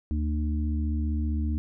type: harmonic tone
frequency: 75.3 Hz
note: D2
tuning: 44 cents sharp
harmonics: 1 / 3 / 4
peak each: -25 / -33 / -36 dBFS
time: 0.11-1.58 s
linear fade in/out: 0 ms
effects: none